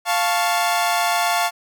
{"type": "chord", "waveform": "sawtooth", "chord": "F augmented", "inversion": "none", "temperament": "equal", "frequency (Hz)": [698.5, 880, 1108.7], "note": ["F5", "A5", "C#6"], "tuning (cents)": [0, 0, 0], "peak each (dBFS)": [-16, -19, -21], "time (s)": [0.05, 1.51], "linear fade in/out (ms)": 50, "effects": []}